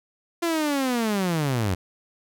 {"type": "linear sweep", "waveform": "sawtooth", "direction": "down", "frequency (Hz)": [345.2, 86], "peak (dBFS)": -18, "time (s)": [0.42, 1.75], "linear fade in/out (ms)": 10, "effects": []}